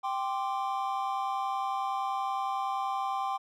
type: chord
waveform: triangle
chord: G suspended fourth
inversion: none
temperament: just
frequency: 784 / 1045.3 / 1176 Hz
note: G5 / C6 / D6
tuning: 0 / -2 / +2 cents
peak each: -30 / -32 / -35 dBFS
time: 0.03-3.38 s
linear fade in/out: 20 ms
effects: none

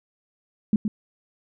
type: tone with echo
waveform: sine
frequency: 211.5 Hz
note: G#3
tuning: 32 cents sharp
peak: -15 dBFS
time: 0.73-0.76 s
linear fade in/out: 2 ms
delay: 120 ms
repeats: 1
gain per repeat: -6 dB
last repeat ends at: 0.88 s
effects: none

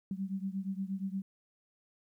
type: beating tone pair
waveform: sine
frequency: 190 / 198.5 Hz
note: F#3 / G3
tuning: +46 / +22 cents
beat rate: 8.5 Hz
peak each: -36 / -38 dBFS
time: 0.11-1.22 s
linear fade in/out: 2 ms
effects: 12-bit

